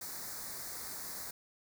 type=band-stop noise; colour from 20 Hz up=white; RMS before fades=-43 dBFS; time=0.01-1.31 s; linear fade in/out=5 ms; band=2100 to 4100 Hz; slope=48 dB/octave; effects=none